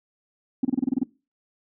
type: tone bursts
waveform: sine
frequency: 261.6 Hz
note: C4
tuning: in tune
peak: -16 dBFS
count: 9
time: 0.63-1.034 s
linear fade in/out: 5 ms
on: 20 ms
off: 28 ms
effects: noise-tail reverb RT60 0.3 s tail -22 dB re dry + tanh soft clip ceiling -14 dBFS